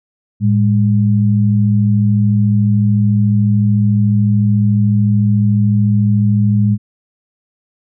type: tone pair together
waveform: sine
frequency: 110 / 203.8 Hz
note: A2 / G#3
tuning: 0 / -32 cents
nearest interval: major seventh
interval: 1068 cents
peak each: -11 / -13 dBFS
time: 0.4-6.78 s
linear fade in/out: 50 ms
effects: none